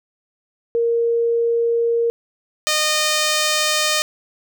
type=tone pair in turn; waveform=sine / 5% pulse; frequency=466.2 / 612.7 Hz; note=A#4 / D#5; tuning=0 / -27 cents; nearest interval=perfect fourth; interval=473 cents; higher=second; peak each=-15 / -5 dBFS; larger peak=second; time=0.75-2.1 / 2.67-4.02 s; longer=neither; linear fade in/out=0 ms; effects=none